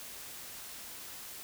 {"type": "silence", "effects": ["white hiss -46 dBFS RMS until 1.43 s"]}